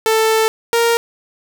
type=tone pair in turn; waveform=sawtooth; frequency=442.2 / 465.8 Hz; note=A4 / A#4; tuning=+9 / -1 cents; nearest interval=minor second; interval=90 cents; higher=second; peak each=-8 dBFS; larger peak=neither; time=0.06-0.48 / 0.73-0.97 s; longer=first; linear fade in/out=0 ms; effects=none